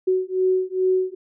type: beating tone pair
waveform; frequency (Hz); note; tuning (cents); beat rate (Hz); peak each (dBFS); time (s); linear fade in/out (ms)
sine; 371.4 / 373.8; F#4 / F#4; +7 / +18; 2.4; -21; 0.07-1.15; 10
effects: none